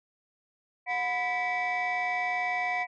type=tone cluster; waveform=sine; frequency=725 / 996 / 1966 / 2295 Hz; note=F#5 / B5 / B6 / D7; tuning=-35 / +14 / -8 / -40 cents; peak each=-29 / -37 / -31 / -31 dBFS; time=0.86-2.87 s; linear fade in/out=50 ms; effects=tanh soft clip ceiling -22 dBFS